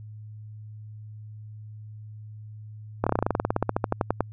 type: slowing click train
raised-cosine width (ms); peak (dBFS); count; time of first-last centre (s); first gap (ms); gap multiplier
1; -8; 22; 3.04-4.206; 26; 1.07
effects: added 107 Hz sine -39 dBFS peak until 4.32 s